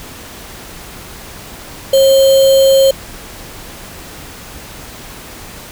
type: tone with sample-and-hold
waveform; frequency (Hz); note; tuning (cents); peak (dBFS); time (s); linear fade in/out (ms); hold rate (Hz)
sine; 540; C#5; -45; -5; 1.93-2.91; 5; 3675
effects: pink hiss -32 dBFS RMS until 5.71 s